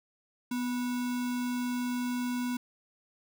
sine tone with sample-and-hold, 246.9 Hz, B3, in tune, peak -29 dBFS, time 0.51-2.57 s, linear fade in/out 5 ms, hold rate 1225 Hz, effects none

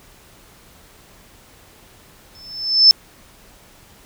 sine tone with exponential growth, 5270 Hz, E8, 1 cent flat, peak -3 dBFS, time 2.35-2.91 s, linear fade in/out 0 ms, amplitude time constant 120 ms, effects pink hiss -48 dBFS RMS until 4.05 s

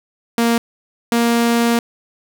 sawtooth tone pair in turn, 233.1 / 234.4 Hz, A#3 / A#3, 0 / +10 cents, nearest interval unison, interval 10 cents, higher second, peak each -9 dBFS, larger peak neither, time 0.38-0.58 / 1.12-1.79 s, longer second, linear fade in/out 2 ms, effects none

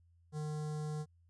square tone with notch filter, 151.9 Hz, D#3, 41 cents flat, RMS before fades -39 dBFS, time 0.32-1.06 s, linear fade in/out 50 ms, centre 2500 Hz, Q 0.51, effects added 85 Hz sine -64 dBFS peak until 1.29 s + resampled to 22050 Hz

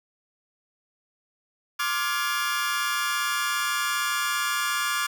sawtooth chord, D half-diminished seventh, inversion third, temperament just, 1057.2 / 1174.7 / 1409.6 / 1691.5 Hz, C6 / D6 / F6 / Ab6, +18 / 0 / +16 / +31 cents, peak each -30 / -25 / -25 / -27 dBFS, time 1.79-5.07 s, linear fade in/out 10 ms, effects none

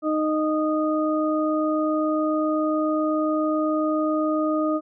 harmonic tone, 309.1 Hz, D#4, 11 cents flat, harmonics 1 / 2 / 4, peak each -22 / -25 / -28 dBFS, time 0.02-4.81 s, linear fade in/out 50 ms, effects none

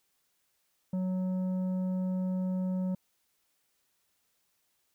sine tone with tanh clipping, 185 Hz, F#3, in tune, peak -30 dBFS, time 0.93-2.95 s, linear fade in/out 5 ms, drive 8 dB, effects white hiss -75 dBFS RMS until 4.94 s

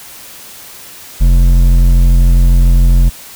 sine tone with hard clipping, 43.65 Hz, F1, in tune, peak -6 dBFS, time 1.2-3.1 s, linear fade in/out 20 ms, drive 9 dB, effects white hiss -33 dBFS RMS until 3.35 s

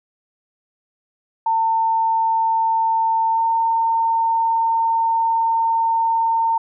sine tone with pitch glide, 900 to 909.4 Hz, A5 to A#5, +39 to -43 cents, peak -15 dBFS, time 1.46-6.58 s, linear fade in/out 5 ms, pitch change +18 cents, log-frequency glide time 3.32-3.41 s, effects none

